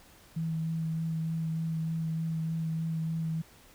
sine tone with vibrato, 161.7 Hz, E3, 33 cents flat, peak -29 dBFS, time 0.36-3.42 s, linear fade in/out 10 ms, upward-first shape sine, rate 3.3 Hz, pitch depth 14 cents each way, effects pink hiss -57 dBFS RMS until 3.74 s

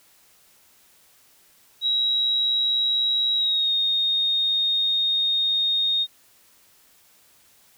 sine tone with pitch glide, 3856 to 3701 Hz, B7 to A#7, -42 to -13 cents, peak -19 dBFS, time 1.81-6.07 s, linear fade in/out 50 ms, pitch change -71 cents, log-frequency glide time 3.36-3.72 s, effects white hiss -57 dBFS RMS until 7.77 s

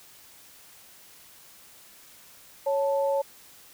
sine tone pair together, 554.4 / 880 Hz, C#5 / A5, 0 / 0 cents, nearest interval minor sixth, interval 800 cents, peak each -23 / -30 dBFS, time 2.66-3.22 s, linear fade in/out 10 ms, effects white hiss -52 dBFS RMS until 3.73 s

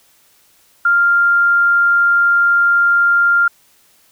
sine tone, 1396 Hz, F6, 1 cent flat, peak -9 dBFS, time 0.85-3.48 s, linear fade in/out 5 ms, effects white hiss -53 dBFS RMS until 4.11 s

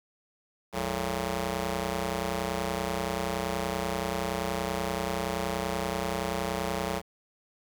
10% pulse ring-modulated tone, 127.3 Hz, C3, 47 cents flat, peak -17 dBFS, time 0.72-7.02 s, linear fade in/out 50 ms, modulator 303 Hz, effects high-pass 80 Hz 12 dB/octave + 9-bit

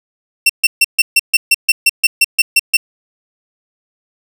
sawtooth tone bursts, 2709 Hz, E7, 47 cents sharp, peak -3 dBFS, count 14, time 0.46-2.77 s, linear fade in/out 5 ms, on 35 ms, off 140 ms, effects none

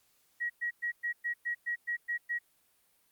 sine tone bursts, 1906 Hz, A#6, 38 cents sharp, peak -30 dBFS, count 10, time 0.4-2.39 s, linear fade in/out 20 ms, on 100 ms, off 110 ms, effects white hiss -70 dBFS RMS until 3.11 s + Opus 48 kbps

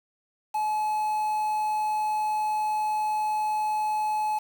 triangle tone with quantisation, 855 Hz, A5, 50 cents flat, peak -22 dBFS, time 0.54-4.39 s, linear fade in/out 10 ms, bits 7, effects none

